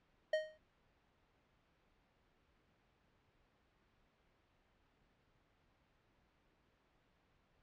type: tone with exponential decay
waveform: square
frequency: 622.3 Hz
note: D#5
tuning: in tune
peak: -30 dBFS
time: 0.33-0.58 s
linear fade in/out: 5 ms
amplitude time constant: 54 ms
effects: pink hiss -75 dBFS RMS until 7.62 s + low-pass 3000 Hz 12 dB/octave